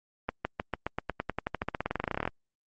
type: accelerating click train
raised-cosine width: 0.5 ms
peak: -14 dBFS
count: 29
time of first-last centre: 0.29-2.276 s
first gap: 160 ms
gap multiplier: 0.93
effects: Opus 32 kbps